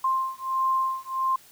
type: beating tone pair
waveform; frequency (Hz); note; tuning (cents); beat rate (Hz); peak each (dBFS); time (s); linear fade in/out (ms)
sine; 1052 / 1053.5; C6 / C6; +9 / +12; 1.5; -26; 0.04-1.36; 5
effects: white hiss -53 dBFS RMS until 1.51 s